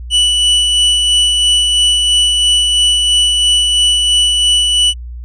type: tone with tremolo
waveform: 45% pulse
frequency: 2960 Hz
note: F#7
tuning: in tune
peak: -7 dBFS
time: 0.1-4.94 s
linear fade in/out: 50 ms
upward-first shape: sine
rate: 3 Hz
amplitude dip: 30%
effects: added 60 Hz sine -24 dBFS peak until 5.24 s + resampled to 22050 Hz